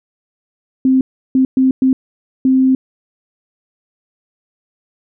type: tone bursts at uneven times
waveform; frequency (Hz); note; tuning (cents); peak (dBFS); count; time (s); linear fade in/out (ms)
sine; 261.6; C4; 0; -8; 5; 0.85-1.01 / 1.35-1.45 / 1.57-1.71 / 1.82-1.93 / 2.45-2.75; 2
effects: none